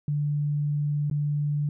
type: tone with dropouts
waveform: sine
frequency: 146.83 Hz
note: D3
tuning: in tune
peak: -23 dBFS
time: 0.08-1.69 s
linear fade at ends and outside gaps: 2 ms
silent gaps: 1.1-1.112 s
effects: none